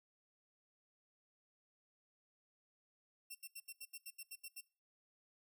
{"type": "tone bursts", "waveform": "5% pulse", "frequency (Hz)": 2709, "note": "E7", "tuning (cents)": 47, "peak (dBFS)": -38, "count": 11, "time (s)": [3.3, 4.61], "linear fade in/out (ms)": 10, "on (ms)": 50, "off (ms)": 76, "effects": ["noise-tail reverb RT60 0.4 s tail -22 dB re dry"]}